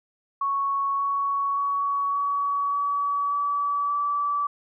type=tone with pitch steps; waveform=sine; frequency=1108.7 / 1116.4 / 1124.2 / 1132 / 1139.9 / 1147.8 / 1155.8 Hz; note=C#6 / C#6 / C#6 / C#6 / C#6 / D6 / D6; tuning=0 / +12 / +24 / +36 / +48 / -40 / -28 cents; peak=-22 dBFS; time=0.41-4.47 s; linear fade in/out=5 ms; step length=580 ms; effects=none

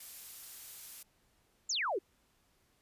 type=noise; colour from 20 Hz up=blue; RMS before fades=-47 dBFS; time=0-1.03 s; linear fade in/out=5 ms
type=exponential sweep; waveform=sine; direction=down; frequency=7459 to 330.8 Hz; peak=-31 dBFS; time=1.69-1.99 s; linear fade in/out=10 ms
effects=pink hiss -72 dBFS RMS until 2.81 s + resampled to 32000 Hz

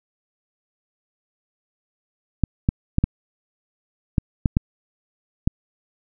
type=clicks; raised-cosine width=5 ms; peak=-4 dBFS; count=8; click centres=2.437 / 2.689 / 2.984 / 3.04 / 4.182 / 4.458 / 4.569 / 5.475 s; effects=none

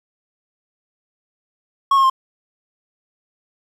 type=tone with pitch steps; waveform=triangle; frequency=1100 / 1078 / 1056.4 Hz; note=C#6 / C#6 / C6; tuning=-14 / -49 / +16 cents; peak=-9 dBFS; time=1.91-2.099 s; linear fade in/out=5 ms; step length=63 ms; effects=8-bit

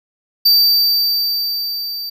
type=tone with level ramp; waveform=square; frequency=4645 Hz; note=D8; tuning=20 cents flat; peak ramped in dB=-8 to -24 dBFS; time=0.45-2.1 s; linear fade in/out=10 ms; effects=none

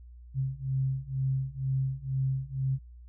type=beating tone pair; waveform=sine; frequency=132.2 / 134.3 Hz; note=C3 / C3; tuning=+18 / +46 cents; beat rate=2.1 Hz; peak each=-31 / -30 dBFS; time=0.34-2.79 s; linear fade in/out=50 ms; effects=added 60 Hz sine -46 dBFS peak until 3.08 s

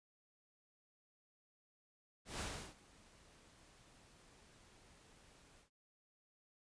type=noise with ADSR envelope; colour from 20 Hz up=pink; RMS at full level=-42 dBFS; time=2.25-5.7 s; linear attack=150 ms; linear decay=340 ms; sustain=-23 dB; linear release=110 ms; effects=resampled to 22050 Hz

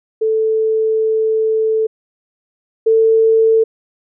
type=tone pair in turn; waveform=sine; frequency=440 / 446.4 Hz; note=A4 / A4; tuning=0 / +25 cents; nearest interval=unison; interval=25 cents; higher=second; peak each=-12 / -8 dBFS; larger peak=second; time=0.21-1.87 / 2.86-3.64 s; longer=first; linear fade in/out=10 ms; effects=none

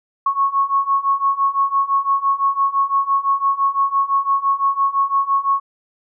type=beating tone pair; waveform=sine; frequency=1098 / 1103.9 Hz; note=C#6 / C#6; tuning=-17 / -8 cents; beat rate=5.9 Hz; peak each=-19 / -17 dBFS; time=0.26-5.6 s; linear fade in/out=5 ms; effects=none

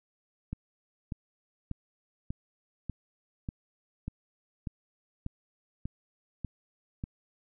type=click train; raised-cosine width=5 ms; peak=-22 dBFS; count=12; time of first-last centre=0.53-7.039 s; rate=1.69 Hz; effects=none

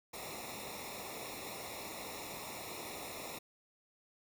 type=noise with comb filter; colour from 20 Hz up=pink; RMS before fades=-45 dBFS; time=0.13-3.39 s; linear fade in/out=10 ms; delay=0.64 ms; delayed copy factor=-0.95; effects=none

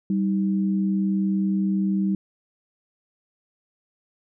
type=tone pair together; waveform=sine; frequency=194.8 / 314.5 Hz; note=G3 / D#4; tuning=-11 / +19 cents; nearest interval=minor sixth; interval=830 cents; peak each=-20 / -29 dBFS; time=0.1-2.15 s; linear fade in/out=2 ms; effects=none

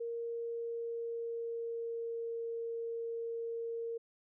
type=tone with pitch glide; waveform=sine; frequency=466.2 to 461.6 Hz; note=A#4 to A#4; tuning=0 to -17 cents; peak=-36 dBFS; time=0-3.98 s; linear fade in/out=10 ms; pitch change=-17 cents; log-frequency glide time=0.18-2.39 s; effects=none

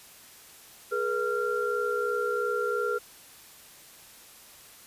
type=tone cluster; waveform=sine; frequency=418.7 / 481.6 / 1382 Hz; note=G#4 / B4 / F6; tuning=+14 / -44 / -19 cents; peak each=-30 dBFS; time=0.91-2.99 s; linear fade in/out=20 ms; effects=white hiss -51 dBFS RMS until 4.86 s + resampled to 32000 Hz

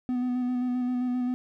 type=tone with vibrato; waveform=triangle; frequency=249 Hz; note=B3; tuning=14 cents sharp; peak=-23 dBFS; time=0.09-1.34 s; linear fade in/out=0 ms; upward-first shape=square; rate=7.6 Hz; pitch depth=17 cents each way; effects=none

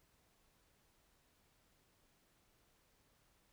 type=silence; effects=pink hiss -74 dBFS RMS until 3.52 s

